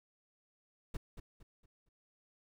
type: noise with echo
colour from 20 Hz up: brown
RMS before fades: -38 dBFS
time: 0.94-0.97 s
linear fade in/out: 5 ms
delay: 230 ms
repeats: 4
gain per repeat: -9 dB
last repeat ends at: 1.89 s
effects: none